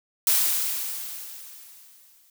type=noise with exponential decay; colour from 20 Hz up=blue; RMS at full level=-19 dBFS; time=0.27-2.3 s; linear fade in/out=2 ms; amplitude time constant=440 ms; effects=none